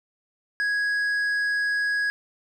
sine tone with tanh clipping, 1661.2 Hz, G#6, in tune, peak -23 dBFS, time 0.6-2.1 s, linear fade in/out 0 ms, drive 6 dB, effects none

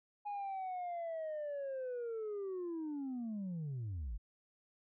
sine linear sweep, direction down, 830.6 to 44.48 Hz, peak -36 dBFS, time 0.25-4.18 s, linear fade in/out 20 ms, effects tanh soft clip ceiling -37 dBFS

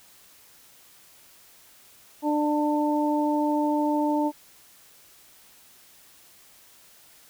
harmonic tone, 297.8 Hz, D4, 24 cents sharp, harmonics 1 / 2 / 3, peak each -23 / -29 / -27 dBFS, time 2.22-4.32 s, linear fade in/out 50 ms, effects white hiss -54 dBFS RMS until 7.29 s

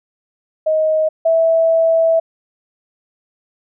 sine tone pair in turn, 627 / 655.1 Hz, D#5 / E5, +13 / -11 cents, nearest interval minor second, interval 76 cents, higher second, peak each -12 / -10 dBFS, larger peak second, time 0.66-1.09 / 1.25-2.2 s, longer second, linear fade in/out 10 ms, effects none

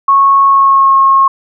sine tone with pitch glide, 1100 to 1084.2 Hz, C#6 to C#6, -14 to -39 cents, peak -4 dBFS, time 0.08-1.28 s, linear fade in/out 5 ms, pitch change -25 cents, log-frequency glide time 0.45-0.94 s, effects none

